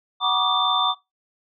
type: tone cluster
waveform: sine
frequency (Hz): 746 / 960 / 1145 / 1209 / 3561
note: F#5 / B5 / D6 / D6 / A7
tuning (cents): +14 / -49 / -44 / +50 / +20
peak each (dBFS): -26 / -25 / -23 / -27 / -22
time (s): 0.2-0.95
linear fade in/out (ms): 50
effects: noise-tail reverb RT60 0.2 s tail -20 dB re dry